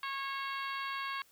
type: harmonic tone with a mistuned harmonic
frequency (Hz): 547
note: C#5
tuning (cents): -23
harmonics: 2 / 3 / 4 / 5 / 6 / 7 / 8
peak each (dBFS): -38 / -42 / -44 / -46 / -48 / -49 / -50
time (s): 0.03-1.22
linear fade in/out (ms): 2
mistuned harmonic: 8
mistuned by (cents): +45
effects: white hiss -65 dBFS RMS until 1.31 s